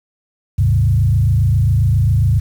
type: tone with frequency modulation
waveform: sine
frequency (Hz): 103.6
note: G#2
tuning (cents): -4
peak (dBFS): -10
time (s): 0.58-2.4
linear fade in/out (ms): 10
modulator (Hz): 27.4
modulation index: 1.2
effects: 7-bit